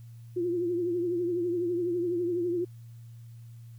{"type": "tone with vibrato", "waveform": "sine", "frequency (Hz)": 349.2, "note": "F4", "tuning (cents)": 0, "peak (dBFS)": -26, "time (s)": [0.36, 2.65], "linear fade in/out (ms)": 10, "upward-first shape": "triangle", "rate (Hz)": 12, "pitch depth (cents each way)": 77, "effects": ["added 116 Hz sine -44 dBFS peak until 3.78 s", "white hiss -67 dBFS RMS until 3.78 s"]}